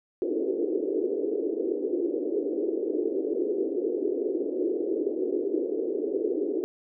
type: band-pass noise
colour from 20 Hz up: white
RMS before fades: -28 dBFS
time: 0.22-6.64 s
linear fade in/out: 0 ms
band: 310 to 440 Hz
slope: 48 dB/octave
effects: none